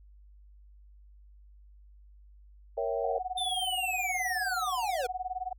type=chord; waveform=sine; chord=A# diminished seventh; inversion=none; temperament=equal; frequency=466.2 / 554.4 / 659.3 / 784 Hz; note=A#4 / C#5 / E5 / G5; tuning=0 / 0 / 0 / 0 cents; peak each=-33 / -33 / -34 / -37 dBFS; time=2.77-3.19 s; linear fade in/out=10 ms
type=tone with tremolo; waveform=sine; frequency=740 Hz; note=F#5; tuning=in tune; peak=-29 dBFS; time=3.04-5.53 s; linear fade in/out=5 ms; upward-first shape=sine; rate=19 Hz; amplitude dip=95%
type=linear sweep; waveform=square; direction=down; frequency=3600 to 456.3 Hz; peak=-31 dBFS; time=3.37-5.07 s; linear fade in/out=10 ms
effects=added 50 Hz sine -52 dBFS peak until 5.58 s